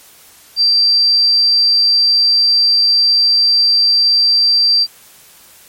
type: tone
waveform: sine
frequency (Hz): 4699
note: D8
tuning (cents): 0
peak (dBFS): -8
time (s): 0.56-4.87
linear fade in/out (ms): 50
effects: white hiss -43 dBFS RMS until 5.68 s + MP3 64 kbps